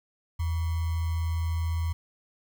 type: tone with sample-and-hold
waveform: sine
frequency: 82.41 Hz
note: E2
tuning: in tune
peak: -25 dBFS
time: 0.39-1.93 s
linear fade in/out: 10 ms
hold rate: 1050 Hz
effects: none